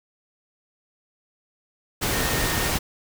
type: tone in noise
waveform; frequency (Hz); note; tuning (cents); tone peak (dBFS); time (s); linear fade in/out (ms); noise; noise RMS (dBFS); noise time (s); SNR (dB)
sine; 1838; A#6; -25; -32; 2.12-2.7; 20; pink; -24; 2.01-2.79; -11
effects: none